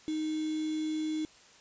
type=tone with quantisation; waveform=sine; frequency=311.1 Hz; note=D#4; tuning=in tune; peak=-30 dBFS; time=0.08-1.25 s; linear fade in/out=0 ms; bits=7; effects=white hiss -57 dBFS RMS until 1.6 s + resampled to 16000 Hz

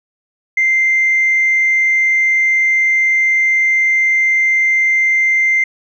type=tone; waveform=sine; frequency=2088 Hz; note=C7; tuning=4 cents flat; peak=-9 dBFS; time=0.57-5.64 s; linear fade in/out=5 ms; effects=tanh soft clip ceiling -6 dBFS

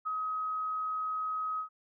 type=tone with ADSR envelope; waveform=sine; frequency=1267 Hz; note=D#6; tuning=31 cents sharp; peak=-29 dBFS; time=0.05-1.69 s; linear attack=23 ms; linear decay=5 ms; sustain=-2 dB; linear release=100 ms; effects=none

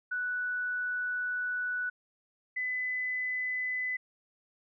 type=tone pair in turn; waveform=sine; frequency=1481 / 2008 Hz; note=F#6 / B6; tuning=+1 / +28 cents; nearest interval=perfect fourth; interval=527 cents; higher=second; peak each=-30 / -30 dBFS; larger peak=neither; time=0.11-1.9 / 2.56-3.97 s; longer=first; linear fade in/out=10 ms; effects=none

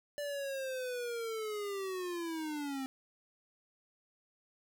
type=linear sweep; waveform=square; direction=down; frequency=586 to 261.6 Hz; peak=-37 dBFS; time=0.18-2.86 s; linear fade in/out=0 ms; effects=none

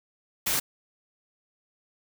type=noise; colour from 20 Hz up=white; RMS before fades=-26 dBFS; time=0.46-0.6 s; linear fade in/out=10 ms; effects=none

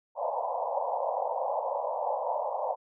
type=band-pass noise; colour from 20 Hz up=pink; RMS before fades=-31 dBFS; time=0.15-2.76 s; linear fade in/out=50 ms; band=510 to 1000 Hz; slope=96 dB/octave; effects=none

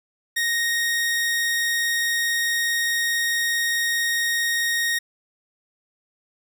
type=tone; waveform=sawtooth; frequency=1864.7 Hz; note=A#6; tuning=in tune; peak=-17 dBFS; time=0.36-4.99 s; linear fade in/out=10 ms; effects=none

